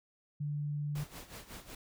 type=tone; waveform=sine; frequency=146.83 Hz; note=D3; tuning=in tune; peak=-33 dBFS; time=0.4-1.04 s; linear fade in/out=10 ms
type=noise with tremolo; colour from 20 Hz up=pink; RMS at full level=-46 dBFS; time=0.95-1.75 s; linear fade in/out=5 ms; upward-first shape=sine; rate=5.4 Hz; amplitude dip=75%
effects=none